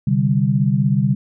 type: chord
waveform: sine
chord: C suspended second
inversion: none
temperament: just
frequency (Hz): 130.81 / 147.16 / 196.22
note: C3 / D3 / G3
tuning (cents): 0 / +4 / +2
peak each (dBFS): -18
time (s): 0.07-1.15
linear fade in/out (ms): 5
effects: none